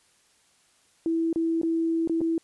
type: tone with dropouts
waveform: sine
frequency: 328.7 Hz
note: E4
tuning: 5 cents flat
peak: -22 dBFS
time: 1.06-2.38 s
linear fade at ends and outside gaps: 1 ms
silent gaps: 1.329-1.359 / 1.615-1.632 / 2.075-2.096 / 2.207-2.214 s
effects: white hiss -63 dBFS RMS until 2.43 s + resampled to 24000 Hz